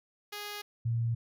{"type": "tone pair in turn", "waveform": ["5% pulse", "sine"], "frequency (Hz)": [413.7, 116.09], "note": ["G#4", "A#2"], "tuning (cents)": [-7, -7], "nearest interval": "octave + minor seventh", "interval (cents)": 2200, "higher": "first", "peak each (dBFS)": -27, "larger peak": "neither", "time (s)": [[0.32, 0.62], [0.85, 1.15]], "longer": "neither", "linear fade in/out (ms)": 10, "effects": []}